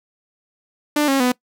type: tone with pitch steps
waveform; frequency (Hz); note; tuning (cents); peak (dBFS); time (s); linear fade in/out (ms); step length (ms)
sawtooth; 296.6 / 272 / 249.4; D4 / C#4 / B3; +17 / -33 / +17; -11; 0.96-1.32; 5; 120
effects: noise-tail reverb RT60 0.1 s tail -22 dB re dry